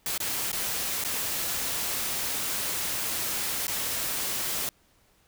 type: noise with dropouts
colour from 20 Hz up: white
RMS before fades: -30 dBFS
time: 0.06-4.69 s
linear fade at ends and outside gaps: 1 ms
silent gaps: 0.178-0.202 / 0.517-0.529 / 1.039-1.048 / 3.669-3.68 s
effects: pink hiss -64 dBFS RMS until 5.27 s